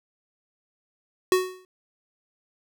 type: tone with exponential decay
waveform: square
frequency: 370 Hz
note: F#4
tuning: in tune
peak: -15 dBFS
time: 1.32-1.65 s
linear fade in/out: 1 ms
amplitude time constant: 70 ms
effects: none